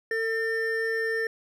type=tone pair together; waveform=triangle; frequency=450.4 / 1801.6 Hz; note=A4 / A6; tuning=+40 / +40 cents; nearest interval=2 octaves; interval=2400 cents; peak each=-26 dBFS; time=0.11-1.27 s; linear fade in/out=2 ms; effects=none